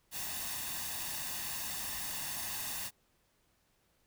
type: noise with comb filter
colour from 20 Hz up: white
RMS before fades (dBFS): -39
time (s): 0.11-2.91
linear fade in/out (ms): 50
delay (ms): 1.1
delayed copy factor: +0.6
effects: pink hiss -73 dBFS RMS until 4.06 s